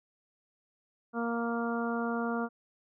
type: harmonic tone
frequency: 233.5 Hz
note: A#3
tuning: 3 cents sharp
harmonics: 1 / 2 / 3 / 4 / 5 / 6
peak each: -32 / -36 / -38 / -42 / -40 / -39 dBFS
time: 1.13-2.49 s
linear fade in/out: 50 ms
effects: none